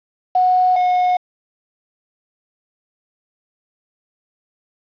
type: tone pair in turn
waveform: sine / triangle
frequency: 734 / 725.6 Hz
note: F#5 / F#5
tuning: -14 / -34 cents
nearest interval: unison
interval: 20 cents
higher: first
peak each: -11 dBFS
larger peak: neither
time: 0.35-0.76 / 0.76-1.17 s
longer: neither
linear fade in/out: 5 ms
effects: resampled to 11025 Hz + 7-bit